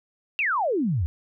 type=exponential sweep; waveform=sine; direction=down; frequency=2794 to 73.42 Hz; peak=-21 dBFS; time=0.39-1.06 s; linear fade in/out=0 ms; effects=none